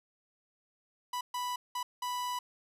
45% pulse tone bursts at uneven times, 987.8 Hz, B5, in tune, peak -33 dBFS, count 4, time 1.13-1.21 / 1.34-1.56 / 1.75-1.83 / 2.02-2.39 s, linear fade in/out 5 ms, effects resampled to 32000 Hz

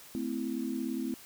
sine chord, A minor, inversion none, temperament equal with one note detuned, 220 / 257.7 / 329.6 Hz, A3 / C4 / E4, 0 / -26 / 0 cents, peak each -37 / -34 / -37 dBFS, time 0.15-1.14 s, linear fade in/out 0 ms, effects white hiss -52 dBFS RMS until 1.25 s

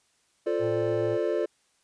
triangle chord, D minor seventh, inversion first, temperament equal, 349.2 / 440 / 523.3 / 587.3 Hz, F4 / A4 / C5 / D5, 0 / 0 / 0 / 0 cents, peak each -27 / -27 / -31 / -28 dBFS, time 0.46-1.46 s, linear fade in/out 10 ms
harmonic tone, 113.7 Hz, A#2, 43 cents flat, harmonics 1 / 3 / 5 / 7 / 8, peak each -33 / -48 / -53 / -46 / -53 dBFS, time 0.59-1.18 s, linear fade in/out 50 ms
effects white hiss -68 dBFS RMS until 1.83 s + resampled to 22050 Hz

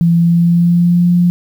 sine tone with pitch glide, 169 to 175.57 Hz, E3 to F3, +43 to +9 cents, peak -7 dBFS, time 0.01-1.3 s, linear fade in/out 0 ms, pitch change +66 cents, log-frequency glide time 0.15-1.12 s, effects 7-bit

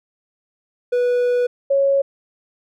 triangle / sine tone pair in turn, 490.2 / 552.2 Hz, B4 / C#5, -13 / -7 cents, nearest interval major second, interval 206 cents, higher second, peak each -13 dBFS, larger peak neither, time 0.92-1.47 / 1.7-2.02 s, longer first, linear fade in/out 10 ms, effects none

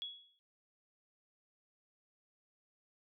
sine tone with exponential decay, 3356 Hz, G#7, 17 cents sharp, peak -37 dBFS, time 0.02-0.39 s, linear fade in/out 0 ms, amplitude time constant 79 ms, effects none

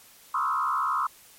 sine tone with frequency modulation, 1174.7 Hz, D6, in tune, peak -23 dBFS, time 0.34-1.07 s, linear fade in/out 5 ms, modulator 69.5 Hz, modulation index 2.5, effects white hiss -53 dBFS RMS until 1.38 s + MP3 64 kbps

